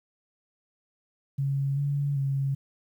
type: tone with pitch steps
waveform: sine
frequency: 138.2 / 142.2 / 137.2 Hz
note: C#3 / C#3 / C#3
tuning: -5 / +45 / -17 cents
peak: -24 dBFS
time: 1.38-2.55 s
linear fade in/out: 10 ms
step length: 390 ms
effects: 10-bit